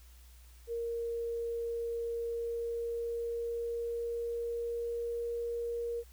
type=tone with pitch glide; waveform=sine; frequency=466.2 to 470.3 Hz; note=A#4 to A#4; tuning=0 to +15 cents; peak=-33 dBFS; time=0.67-6.04 s; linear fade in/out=50 ms; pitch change=+15 cents; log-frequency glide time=2.2-5.32 s; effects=added 60 Hz sine -53 dBFS peak until 6.12 s + white hiss -63 dBFS RMS until 6.12 s